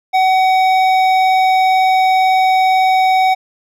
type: tone with hard clipping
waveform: sine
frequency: 753 Hz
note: F#5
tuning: 30 cents sharp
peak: -11 dBFS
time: 0.13-3.35 s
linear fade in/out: 20 ms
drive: 11 dB
effects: none